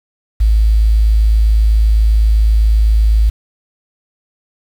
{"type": "tone with quantisation", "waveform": "sine", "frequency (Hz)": 53.9, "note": "A1", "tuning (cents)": -35, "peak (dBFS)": -7, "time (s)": [0.4, 3.3], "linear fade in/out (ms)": 10, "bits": 6, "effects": []}